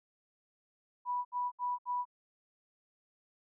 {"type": "tone bursts", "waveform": "sine", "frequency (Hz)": 983, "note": "B5", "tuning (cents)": -8, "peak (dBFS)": -31, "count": 4, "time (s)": [1.05, 2.054], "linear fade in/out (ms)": 50, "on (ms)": 200, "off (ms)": 68, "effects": []}